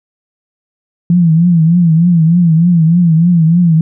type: tone with vibrato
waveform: sine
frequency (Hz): 168.1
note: E3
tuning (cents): +34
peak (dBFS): -5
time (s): 1.1-3.81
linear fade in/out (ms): 2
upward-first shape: triangle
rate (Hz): 3.3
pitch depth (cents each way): 120
effects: none